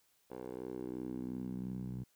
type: tone with band-pass filter sweep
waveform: 10% pulse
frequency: 62.9 Hz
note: B1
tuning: 32 cents sharp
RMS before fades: -42 dBFS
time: 0.3-2.04 s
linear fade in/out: 10 ms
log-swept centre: 550 to 140 Hz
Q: 2.6
effects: white hiss -73 dBFS RMS until 2.15 s